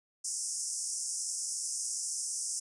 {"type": "band-pass noise", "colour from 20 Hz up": "white", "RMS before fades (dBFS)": -36, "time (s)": [0.24, 2.6], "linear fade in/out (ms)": 10, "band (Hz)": [5200, 10000], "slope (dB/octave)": 96, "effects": ["resampled to 24000 Hz"]}